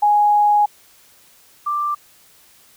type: tone pair in turn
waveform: sine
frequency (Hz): 830.6 / 1179.7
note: G#5 / D6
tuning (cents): 0 / +7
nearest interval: tritone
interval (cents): 607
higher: second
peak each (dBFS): -11 / -18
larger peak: first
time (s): 0.02-0.66 / 1.66-1.95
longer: first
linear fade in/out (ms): 10
effects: white hiss -51 dBFS RMS until 2.76 s